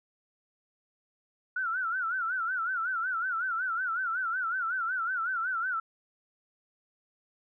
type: tone with vibrato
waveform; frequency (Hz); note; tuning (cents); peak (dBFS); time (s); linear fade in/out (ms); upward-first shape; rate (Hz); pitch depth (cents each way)
sine; 1426; F6; +36; -28; 1.56-5.8; 5; sine; 5.4; 140
effects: none